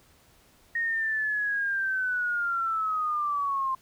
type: linear sweep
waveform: sine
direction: down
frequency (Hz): 1864.7 to 1046.5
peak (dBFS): -25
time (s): 0.75-3.75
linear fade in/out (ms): 5
effects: pink hiss -60 dBFS RMS until 3.81 s